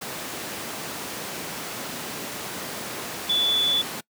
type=tone in noise; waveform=sine; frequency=3458 Hz; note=A7; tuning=31 cents flat; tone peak=-19 dBFS; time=3.29-3.82 s; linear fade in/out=10 ms; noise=pink; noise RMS=-32 dBFS; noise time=0.01-4.01 s; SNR=+10 dB; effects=noise-tail reverb RT60 0.1 s tail -23 dB re dry + high-pass 200 Hz 12 dB/octave